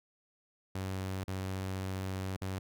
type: tone with dropouts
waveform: sawtooth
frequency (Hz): 94.8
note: F#2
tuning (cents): +43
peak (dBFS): -31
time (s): 0.75-2.59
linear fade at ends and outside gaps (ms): 5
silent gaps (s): 1.24-1.279 / 2.365-2.415
effects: none